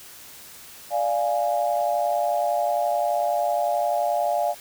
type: chord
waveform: sine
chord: D diminished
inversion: none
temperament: equal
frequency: 587.3 / 698.5 / 830.6 Hz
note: D5 / F5 / Ab5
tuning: 0 / 0 / 0 cents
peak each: -25 / -23 / -27 dBFS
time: 0.9-4.55 s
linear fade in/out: 50 ms
effects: white hiss -44 dBFS RMS until 4.6 s